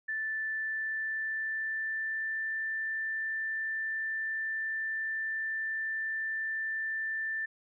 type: tone with pitch glide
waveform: sine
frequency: 1760 to 1774.3 Hz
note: A6 to A6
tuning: 0 to +14 cents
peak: -31 dBFS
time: 0.08-7.46 s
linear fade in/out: 10 ms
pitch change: +14 cents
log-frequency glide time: 0.5-2.49 s
effects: none